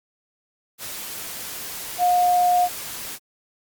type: tone in noise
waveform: sine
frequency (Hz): 715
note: F5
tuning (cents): +41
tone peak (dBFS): -15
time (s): 1.98-2.69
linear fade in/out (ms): 50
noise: white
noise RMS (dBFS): -33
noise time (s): 0.78-3.19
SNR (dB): +15
effects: Opus 48 kbps